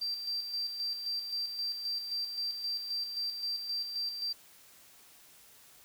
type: tone with tremolo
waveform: triangle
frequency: 4700 Hz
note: D8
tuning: 1 cent sharp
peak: -29 dBFS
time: 0.01-4.33 s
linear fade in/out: 10 ms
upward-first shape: square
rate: 3.8 Hz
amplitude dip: 55%
effects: tanh soft clip ceiling -28 dBFS + white hiss -58 dBFS RMS until 5.84 s